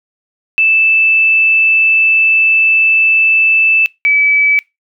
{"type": "tone pair in turn", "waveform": "sine", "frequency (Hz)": [2637, 2294], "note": ["E7", "D7"], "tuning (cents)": [0, -41], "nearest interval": "major second", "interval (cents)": 241, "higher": "first", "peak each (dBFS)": -7, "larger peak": "neither", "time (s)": [[0.58, 3.86], [4.05, 4.59]], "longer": "first", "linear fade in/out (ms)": 0, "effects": ["noise-tail reverb RT60 0.2 s tail -23 dB re dry"]}